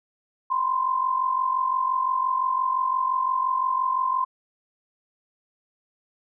sine tone pair together, 1000.7 / 1046.5 Hz, B5 / C6, +23 / 0 cents, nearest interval minor second, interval 77 cents, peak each -27 / -22 dBFS, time 0.5-4.25 s, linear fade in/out 10 ms, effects none

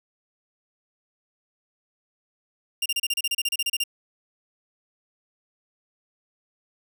sawtooth tone bursts, 2794 Hz, F7, in tune, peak -19 dBFS, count 15, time 2.82-3.838 s, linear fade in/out 5 ms, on 38 ms, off 32 ms, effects none

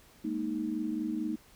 sine chord, Ab suspended second, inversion none, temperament equal with one note detuned, 208.6 / 233.1 / 311.1 Hz, Ab3 / Bb3 / Eb4, +8 / 0 / 0 cents, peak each -38 / -35 / -33 dBFS, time 0.24-1.36 s, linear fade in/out 10 ms, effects pink hiss -59 dBFS RMS until 1.55 s

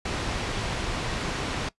pink low-pass noise, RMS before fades -30 dBFS, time 0.05-1.69 s, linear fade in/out 5 ms, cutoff 5000 Hz, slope 12 dB/octave, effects noise-tail reverb RT60 0.1 s tail -19 dB re dry + resampled to 24000 Hz

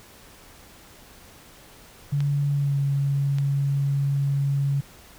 sine tone with pitch glide, 142.9 to 139.72 Hz, D3 to C#3, -47 to +14 cents, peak -20 dBFS, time 2.12-4.81 s, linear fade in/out 10 ms, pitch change -39 cents, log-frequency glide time 2.51-2.78 s
clicks, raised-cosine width 0.2 ms, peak -20 dBFS, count 2, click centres 2.205 / 3.385 s
effects pink hiss -49 dBFS RMS until 5.18 s

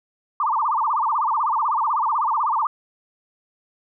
sine tone with vibrato, 1034 Hz, C6, 21 cents flat, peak -18 dBFS, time 0.4-2.67 s, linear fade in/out 2 ms, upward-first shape sine, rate 16 Hz, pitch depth 290 cents each way, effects none

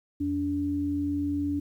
sine tone pair together, 85.65 / 288.1 Hz, F2 / D4, -33 / -33 cents, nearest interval octave + major sixth, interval 2100 cents, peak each -34 / -26 dBFS, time 0.2-1.6 s, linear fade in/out 10 ms, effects 10-bit

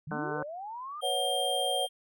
sine linear sweep, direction up, 129.8 to 1244.5 Hz, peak -37 dBFS, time 0.07-1.01 s, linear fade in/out 5 ms
harmonic tone, 150 Hz, D3, 37 cents sharp, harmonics 1 / 2 / 3 / 4 / 5 / 6 / 7 / 8 / 9 / 10, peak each -41 / -40 / -41 / -42 / -40 / -42 / -43 / -45 / -45 / -39 dBFS, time 0.11-0.43 s, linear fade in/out 2 ms
square tone, 3193 Hz, G7, 31 cents sharp, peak -31 dBFS, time 1.01-1.89 s, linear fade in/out 50 ms
sine chord, B suspended second, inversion none, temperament equal, 493.9 / 554.4 / 740 Hz, B4 / C#5 / F#5, 0 / 0 / 0 cents, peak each -36 / -33 / -32 dBFS, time 1.02-1.87 s, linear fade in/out 20 ms
effects none

